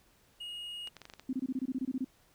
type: tone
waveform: triangle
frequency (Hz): 2872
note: F7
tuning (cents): +48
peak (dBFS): -38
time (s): 0.4-0.89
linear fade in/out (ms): 10
type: clicks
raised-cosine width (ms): 0.2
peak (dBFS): -30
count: 7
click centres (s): 0.874 / 0.967 / 1.017 / 1.054 / 1.099 / 1.137 / 1.196
type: tone bursts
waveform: sine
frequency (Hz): 260.1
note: C4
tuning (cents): -10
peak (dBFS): -30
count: 12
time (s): 1.29-2.046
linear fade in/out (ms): 5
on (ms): 41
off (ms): 24
effects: pink hiss -66 dBFS RMS until 2.34 s